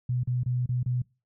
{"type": "tone with dropouts", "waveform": "sine", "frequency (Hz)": 124.2, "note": "B2", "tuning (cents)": 10, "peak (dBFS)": -24, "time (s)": [0.09, 1.02], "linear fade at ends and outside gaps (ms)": 5, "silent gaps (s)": [[0.235, 0.273], [0.434, 0.46], [0.661, 0.69], [0.831, 0.86]], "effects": ["noise-tail reverb RT60 0.3 s tail -24 dB re dry"]}